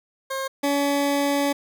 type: tone pair in turn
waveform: 20% pulse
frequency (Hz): 535 / 283.4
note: C5 / C#4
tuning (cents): +38 / +38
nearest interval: major seventh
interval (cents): 1100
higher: first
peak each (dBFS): -21 / -15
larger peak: second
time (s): 0.3-0.48 / 0.63-1.53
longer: second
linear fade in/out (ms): 10
effects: none